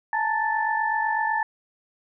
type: tone cluster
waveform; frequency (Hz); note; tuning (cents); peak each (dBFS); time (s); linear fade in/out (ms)
sine; 860 / 908 / 1758; A5 / A#5 / A6; -40 / -46 / -2; -26; 0.13-1.43; 2
effects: none